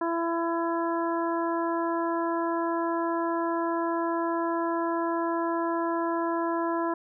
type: harmonic tone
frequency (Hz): 335.1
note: E4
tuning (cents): +29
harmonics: 1 / 2 / 3 / 4 / 5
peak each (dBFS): -28 / -32 / -30 / -38 / -40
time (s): 0.01-6.94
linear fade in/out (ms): 5
effects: none